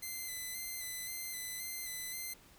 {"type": "tone with vibrato", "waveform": "5% pulse", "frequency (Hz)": 2044, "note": "C7", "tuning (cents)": -41, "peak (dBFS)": -30, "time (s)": [0.02, 2.34], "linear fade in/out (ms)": 10, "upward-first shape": "square", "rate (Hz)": 1.9, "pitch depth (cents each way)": 27, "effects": ["pink hiss -61 dBFS RMS until 2.58 s"]}